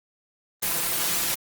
white noise with comb filter, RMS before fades -25 dBFS, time 0.62-1.35 s, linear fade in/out 10 ms, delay 5.9 ms, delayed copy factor +1, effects Opus 24 kbps

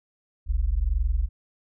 sine tone pair together, 43.58 / 65.3 Hz, F1 / C2, -3 / -3 cents, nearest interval perfect fifth, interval 700 cents, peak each -23 / -24 dBFS, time 0.46-1.29 s, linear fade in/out 50 ms, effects none

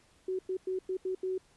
sine tone bursts at uneven times, 373.8 Hz, F#4, 18 cents sharp, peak -30 dBFS, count 6, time 0.28-0.39 / 0.49-0.57 / 0.67-0.79 / 0.89-0.97 / 1.05-1.15 / 1.23-1.38 s, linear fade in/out 5 ms, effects pink hiss -65 dBFS RMS until 1.56 s + resampled to 24000 Hz

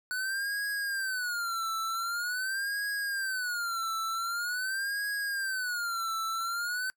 square tone with vibrato, 1480 Hz, F#6, in tune, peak -31 dBFS, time 0.11-6.9 s, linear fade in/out 0 ms, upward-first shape sine, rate 0.45 Hz, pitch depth 190 cents each way, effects noise-tail reverb RT60 0.1 s tail -24 dB re dry

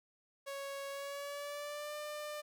sawtooth tone with pitch glide, 554.4 to 597.6 Hz, C#5 to D5, 0 to +30 cents, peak -37 dBFS, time 0.46-2.42 s, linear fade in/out 20 ms, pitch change +130 cents, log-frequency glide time 0.89-1.96 s, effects none

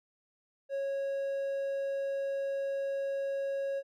triangle tone, 550 Hz, C#5, 14 cents flat, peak -29 dBFS, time 0.69-3.83 s, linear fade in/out 50 ms, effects none

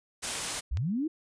white noise, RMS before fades -32 dBFS, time 0.22-0.61 s, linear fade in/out 20 ms
sine linear sweep, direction up, 46.09 to 331.8 Hz, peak -27 dBFS, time 0.71-1.08 s, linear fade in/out 10 ms
click, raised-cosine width 0.2 ms, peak -25 dBFS, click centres 0.772 s
effects resampled to 22050 Hz

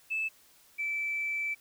sine tone pair in turn, 2622 / 2321 Hz, E7 / D7, -10 / -21 cents, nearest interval major second, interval 211 cents, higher first, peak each -28 / -29 dBFS, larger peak first, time 0.1-0.29 / 0.78-1.55 s, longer second, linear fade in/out 20 ms, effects tanh soft clip ceiling -24 dBFS + white hiss -61 dBFS RMS until 1.6 s

